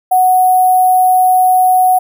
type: tone with sample-and-hold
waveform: sine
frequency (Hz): 740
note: F#5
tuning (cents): 0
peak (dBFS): -6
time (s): 0.11-1.99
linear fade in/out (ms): 10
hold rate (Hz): 11025
effects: none